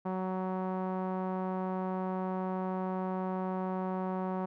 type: tone with low-pass filter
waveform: sawtooth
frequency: 186.5 Hz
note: F#3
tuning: 14 cents sharp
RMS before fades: -34 dBFS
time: 0.05-4.46 s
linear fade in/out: 10 ms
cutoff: 970 Hz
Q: 2.1
effects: none